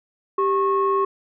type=tone pair together; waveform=sine; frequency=392 / 1092.5 Hz; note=G4 / C#6; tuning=0 / -26 cents; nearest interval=octave + tritone; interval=1774 cents; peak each=-19 dBFS; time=0.38-1.05 s; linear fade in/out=5 ms; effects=tanh soft clip ceiling -11 dBFS